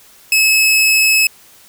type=tone; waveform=sawtooth; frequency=2586 Hz; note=E7; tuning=34 cents flat; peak=-6 dBFS; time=0.32-1.27 s; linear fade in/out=2 ms; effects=white hiss -45 dBFS RMS until 1.68 s